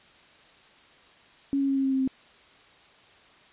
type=tone with pitch steps; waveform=sine; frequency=277.2 / 274.8 / 272.4 / 270.1 / 267.8 / 265.4 / 263.2 Hz; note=C#4 / C#4 / C#4 / C#4 / C4 / C4 / C4; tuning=0 / -15 / -30 / -45 / +40 / +25 / +10 cents; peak=-22 dBFS; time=1.53-2.076 s; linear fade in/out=0 ms; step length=78 ms; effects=white hiss -55 dBFS RMS until 3.52 s + resampled to 8000 Hz